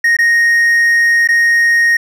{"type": "tone with dropouts", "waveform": "triangle", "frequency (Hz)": 1864.7, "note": "A#6", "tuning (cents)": 0, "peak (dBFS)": -6, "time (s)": [0.04, 1.97], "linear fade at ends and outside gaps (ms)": 5, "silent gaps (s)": [[0.168, 0.187], [1.275, 1.287]], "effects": []}